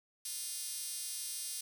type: tone with high-pass filter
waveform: 5% pulse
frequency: 352.9 Hz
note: F4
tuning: 18 cents sharp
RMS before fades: -41 dBFS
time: 0.25-1.61 s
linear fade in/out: 5 ms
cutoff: 7100 Hz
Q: 3.4
effects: none